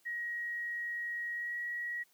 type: tone with pitch glide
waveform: sine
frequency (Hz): 1895 to 1912.6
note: A#6 to A#6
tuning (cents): +28 to +44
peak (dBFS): -35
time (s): 0.05-2.04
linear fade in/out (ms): 20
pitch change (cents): +16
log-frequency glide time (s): 1.34-1.57
effects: white hiss -69 dBFS RMS until 2.13 s + high-pass 150 Hz 12 dB/octave